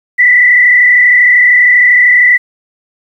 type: tone with frequency modulation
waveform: sine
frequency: 1975.5 Hz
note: B6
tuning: in tune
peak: -3 dBFS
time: 0.18-2.38 s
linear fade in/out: 20 ms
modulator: 32.8 Hz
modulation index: 1.4
effects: 7-bit